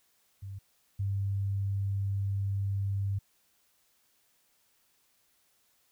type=tone pair in turn; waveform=sine; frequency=98 / 98.85 Hz; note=G2 / G2; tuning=0 / +15 cents; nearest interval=unison; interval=15 cents; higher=second; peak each=-38 / -28 dBFS; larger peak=second; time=0.42-0.59 / 0.99-3.19 s; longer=second; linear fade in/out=10 ms; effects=white hiss -70 dBFS RMS until 5.91 s